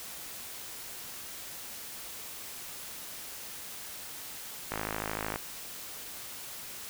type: click train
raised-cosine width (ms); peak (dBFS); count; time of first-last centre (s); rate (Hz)
0.5; -17; 35; 4.72-5.359; 53.2
effects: white hiss -43 dBFS RMS until 6.89 s